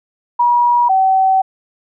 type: tone pair in turn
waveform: sine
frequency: 962 / 763.5 Hz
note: B5 / G5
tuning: -46 / -46 cents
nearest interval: major third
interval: 400 cents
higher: first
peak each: -9 dBFS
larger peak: neither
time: 0.39-0.89 / 0.89-1.42 s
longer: second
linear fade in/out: 10 ms
effects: none